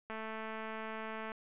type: click train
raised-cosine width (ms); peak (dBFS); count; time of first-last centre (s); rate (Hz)
0.5; -28; 269; 0.1-1.318; 220
effects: resampled to 8000 Hz